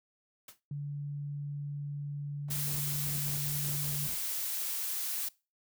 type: noise with exponential decay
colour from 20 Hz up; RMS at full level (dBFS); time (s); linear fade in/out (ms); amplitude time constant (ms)
white; -44; 0.48-0.6; 5; 25
type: tone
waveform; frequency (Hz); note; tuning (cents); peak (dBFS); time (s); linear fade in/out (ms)
sine; 144.1; D3; -33; -34; 0.71-4.07; 2
type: noise bursts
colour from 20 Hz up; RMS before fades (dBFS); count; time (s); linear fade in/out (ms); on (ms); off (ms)
brown; -44; 9; 2.48-4.154; 5; 130; 63
type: noise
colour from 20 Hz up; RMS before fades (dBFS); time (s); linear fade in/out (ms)
blue; -35; 2.5-5.29; 10
effects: noise-tail reverb RT60 0.3 s tail -23 dB re dry + high-pass 80 Hz 12 dB/octave